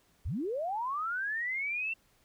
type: linear sweep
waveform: sine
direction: up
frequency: 46.25 to 2712 Hz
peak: -31 dBFS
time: 0.25-1.94 s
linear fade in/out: 10 ms
effects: pink hiss -68 dBFS RMS until 2.24 s

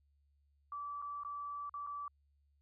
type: tone with dropouts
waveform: sine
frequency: 1157 Hz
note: D6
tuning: 26 cents flat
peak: -40 dBFS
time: 0.72-2.08 s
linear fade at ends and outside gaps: 2 ms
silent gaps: 1.018-1.023 / 1.235-1.248 / 1.695-1.74 / 1.866-1.871 s
effects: added 71 Hz sine -70 dBFS peak until 2.61 s

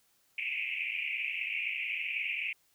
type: band-pass noise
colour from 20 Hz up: pink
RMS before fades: -35 dBFS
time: 0.38-2.53 s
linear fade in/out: 2 ms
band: 2200 to 2700 Hz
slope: 96 dB/octave
effects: white hiss -70 dBFS RMS until 2.74 s

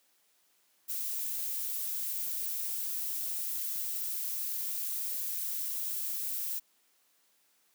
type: noise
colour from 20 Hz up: violet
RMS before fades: -35 dBFS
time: 0.88-6.6 s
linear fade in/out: 20 ms
effects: white hiss -70 dBFS RMS until 7.74 s + high-pass 200 Hz 12 dB/octave

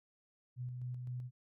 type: tone with tremolo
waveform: sine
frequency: 124.5 Hz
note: B2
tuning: 14 cents sharp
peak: -38 dBFS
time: 0.56-1.31 s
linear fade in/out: 50 ms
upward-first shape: square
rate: 3.9 Hz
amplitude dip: 30%
effects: none

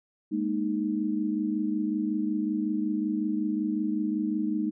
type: chord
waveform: sine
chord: Ab suspended second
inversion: none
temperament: equal with one note detuned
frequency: 207.7 / 233.1 / 309.5 Hz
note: Ab3 / Bb3 / Eb4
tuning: 0 / 0 / -9 cents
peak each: -30 / -32 / -28 dBFS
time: 0.31-4.71 s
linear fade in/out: 20 ms
effects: none

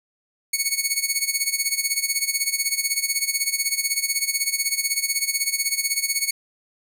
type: tone with tremolo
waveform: 10% pulse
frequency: 2217 Hz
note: C#7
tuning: in tune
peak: -9 dBFS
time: 0.53-6.31 s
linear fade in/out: 5 ms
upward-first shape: sine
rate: 16 Hz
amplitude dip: 80%
effects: none

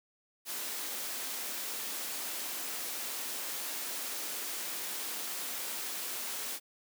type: high-pass noise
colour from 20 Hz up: white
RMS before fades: -38 dBFS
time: 0.45-6.6 s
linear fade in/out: 50 ms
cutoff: 220 Hz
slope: 24 dB/octave
effects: none

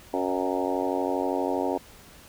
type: harmonic tone with a mistuned harmonic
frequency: 92.5 Hz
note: F#2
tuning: in tune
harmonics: 3 / 4 / 5 / 6 / 7 / 8 / 9 / 10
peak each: -30 / -31 / -32 / -33 / -33 / -34 / -35 / -35 dBFS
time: 0.13-1.78 s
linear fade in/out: 10 ms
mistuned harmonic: 7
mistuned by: -20 cents
effects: pink hiss -50 dBFS RMS until 2.28 s

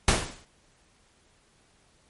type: noise with exponential decay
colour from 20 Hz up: pink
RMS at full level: -18 dBFS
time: 0.08-0.45 s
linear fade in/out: 2 ms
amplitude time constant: 80 ms
effects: pink hiss -63 dBFS RMS until 2.09 s + MP3 48 kbps

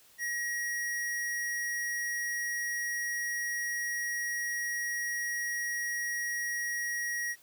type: tone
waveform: square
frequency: 1900 Hz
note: A#6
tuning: 33 cents sharp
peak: -32 dBFS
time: 0.18-7.36 s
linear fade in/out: 50 ms
effects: white hiss -60 dBFS RMS until 7.42 s

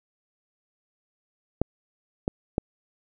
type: clicks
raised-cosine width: 2 ms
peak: -8 / -11 / -9 dBFS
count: 3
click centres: 1.616 / 2.279 / 2.581 s
effects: none

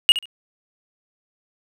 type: tone with echo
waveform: triangle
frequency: 2868 Hz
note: F7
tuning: 45 cents sharp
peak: -6 dBFS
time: 0.09-0.12 s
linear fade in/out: 0 ms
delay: 68 ms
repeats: 2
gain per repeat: -14 dB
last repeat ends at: 0.256 s
effects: none

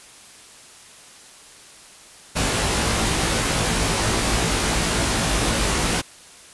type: noise with comb filter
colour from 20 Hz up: pink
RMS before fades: -21 dBFS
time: 2.35-6.02 s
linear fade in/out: 20 ms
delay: 18 ms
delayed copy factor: +0.85
effects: white hiss -45 dBFS RMS until 6.53 s + resampled to 24000 Hz

